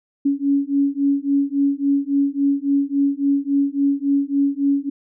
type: beating tone pair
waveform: sine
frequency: 278.3 / 281.9 Hz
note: C#4 / C#4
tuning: +7 / +29 cents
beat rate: 3.6 Hz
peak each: -19 dBFS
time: 0.25-4.9 s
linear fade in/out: 10 ms
effects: none